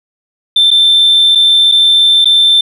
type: tone with dropouts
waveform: sine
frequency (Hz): 3557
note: A7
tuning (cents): +18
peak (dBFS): -3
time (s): 0.56-2.61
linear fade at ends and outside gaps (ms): 5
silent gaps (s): 0.706-0.712 / 1.351-1.355 / 1.716-1.72 / 2.246-2.255
effects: tanh soft clip ceiling -2 dBFS